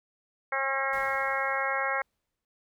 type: harmonic tone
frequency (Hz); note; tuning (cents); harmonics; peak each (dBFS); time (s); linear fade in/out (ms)
270.4; C#4; -43; 2 / 3 / 4 / 5 / 6 / 7 / 8; -34 / -34 / -34 / -34 / -34 / -34 / -34; 0.52-2.02; 5
type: noise with exponential decay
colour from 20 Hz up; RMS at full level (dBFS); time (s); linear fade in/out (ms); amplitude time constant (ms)
pink; -48; 0.93-2.45; 1; 330
effects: none